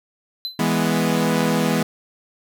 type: tone with exponential decay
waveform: triangle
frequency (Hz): 4042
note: B7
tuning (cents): +39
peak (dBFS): -20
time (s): 0.45-0.63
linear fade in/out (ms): 0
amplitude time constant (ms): 37
type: chord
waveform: sawtooth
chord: E major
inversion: none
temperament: equal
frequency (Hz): 164.81 / 207.7 / 246.9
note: E3 / G#3 / B3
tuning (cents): 0 / 0 / 0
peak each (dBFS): -18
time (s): 0.59-1.83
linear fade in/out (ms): 5
effects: none